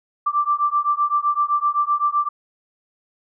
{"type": "beating tone pair", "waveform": "sine", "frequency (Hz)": [1171, 1178.8], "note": ["D6", "D6"], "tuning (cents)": [-5, 6], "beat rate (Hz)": 7.8, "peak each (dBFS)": -20, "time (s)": [0.26, 2.29], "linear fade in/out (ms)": 10, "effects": []}